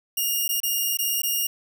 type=tone with dropouts; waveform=5% pulse; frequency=2837 Hz; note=F7; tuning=27 cents sharp; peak=-13 dBFS; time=0.17-1.47 s; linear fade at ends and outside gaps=5 ms; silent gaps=0.48-0.49 / 0.603-0.632 / 0.972-0.988 / 1.219-1.233 s; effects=none